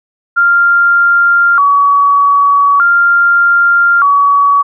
sine tone with vibrato, 1256 Hz, D#6, 16 cents sharp, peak -5 dBFS, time 0.36-4.63 s, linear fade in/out 20 ms, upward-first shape square, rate 0.41 Hz, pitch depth 180 cents each way, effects none

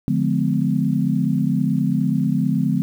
sine chord, D diminished seventh, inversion none, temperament just, 146.83 / 176.2 / 211.4 / 253.7 Hz, D3 / F3 / Ab3 / Cb4, 0 / +16 / +31 / +47 cents, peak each -22 dBFS, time 0.08-2.82 s, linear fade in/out 0 ms, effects 8-bit

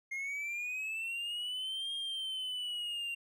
triangle linear two-way sweep, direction up then down, 2123 to 3234 to 2762 Hz, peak -34 dBFS, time 0.11-3.15 s, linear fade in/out 10 ms, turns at 1.93 s, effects none

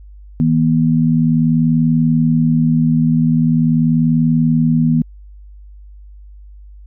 sine tone pair together, 159.58 / 240 Hz, D#3 / B3, +44 / -49 cents, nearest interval perfect fifth, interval 707 cents, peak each -13 dBFS, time 0.4-5.02 s, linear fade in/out 0 ms, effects added 50 Hz sine -35 dBFS peak until 6.86 s

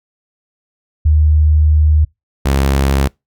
sine / sawtooth tone pair in turn, 76.5 / 68.32 Hz, D#2 / C#2, -29 / -25 cents, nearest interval major second, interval 196 cents, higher first, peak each -7 dBFS, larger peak neither, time 1.05-2.05 / 2.45-3.08 s, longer first, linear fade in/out 10 ms, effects noise-tail reverb RT60 0.2 s tail -26 dB re dry

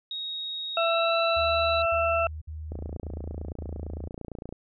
sine tone with pitch glide, 3764 to 3935 Hz, A#7 to B7, +16 to -7 cents, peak -31 dBFS, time 0.11-1.82 s, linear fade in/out 2 ms, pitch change +77 cents, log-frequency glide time 0.76-1.15 s
harmonic tone, 668 Hz, E5, 23 cents sharp, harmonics 1 / 2 / 4, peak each -24 / -27 / -30 dBFS, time 0.77-2.27 s, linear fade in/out 2 ms
sine tone bursts, 77.78 Hz, D#2, in tune, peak -34 dBFS, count 5, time 1.36-4.084 s, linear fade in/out 10 ms, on 500 ms, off 56 ms
click train, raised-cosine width 2 ms, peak -24 dBFS, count 53, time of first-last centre 2.72-4.526 s, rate 28.8 Hz
effects none

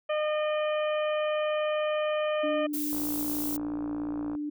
harmonic tone, 609 Hz, D#5, 37 cents flat, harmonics 1 / 2 / 3 / 4 / 5, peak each -26 / -35 / -40 / -40 / -42 dBFS, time 0.09-2.67 s, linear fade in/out 10 ms
sine tone, 296.2 Hz, D4, 15 cents sharp, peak -30 dBFS, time 2.43-4.5 s, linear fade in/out 10 ms
violet noise, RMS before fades -34 dBFS, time 2.73-3.57 s, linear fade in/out 10 ms
click train, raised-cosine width 1 ms, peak -27 dBFS, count 82, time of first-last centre 2.93-4.351 s, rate 57 Hz
effects none

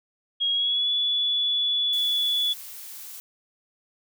sine tone with pitch glide, 3286 to 3428 Hz, G#7 to A7, -19 to -46 cents, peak -21 dBFS, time 0.4-2.54 s, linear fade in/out 20 ms, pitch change +73 cents, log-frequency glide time 0.51-0.9 s
blue noise, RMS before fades -40 dBFS, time 1.93-3.2 s, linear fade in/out 0 ms
effects none

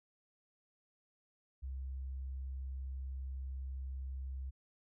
sine tone, 66.1 Hz, C2, 18 cents sharp, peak -39 dBFS, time 1.62-4.51 s, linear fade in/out 20 ms, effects none

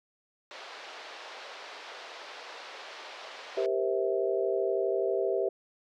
pink band-pass noise, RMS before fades -45 dBFS, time 0.51-3.66 s, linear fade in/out 0 ms, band 490 to 4800 Hz, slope 24 dB/octave
sine chord, C dominant seventh, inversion second, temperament just, 392.4 / 470.9 / 523.3 / 654.1 Hz, G4 / Bb4 / C5 / E5, +2 / +18 / 0 / -14 cents, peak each -29 / -33 / -33 / -32 dBFS, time 3.57-5.49 s, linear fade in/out 5 ms
effects none

